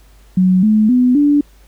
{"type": "tone with pitch steps", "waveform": "sine", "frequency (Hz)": [185, 215, 249.8, 290.3], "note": ["F#3", "A3", "B3", "D4"], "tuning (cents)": [0, -40, 20, -20], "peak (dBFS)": -8, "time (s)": [0.37, 1.41], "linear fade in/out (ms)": 5, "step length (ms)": 260, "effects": ["added 50 Hz sine -43 dBFS peak until 1.67 s", "pink hiss -52 dBFS RMS until 1.67 s"]}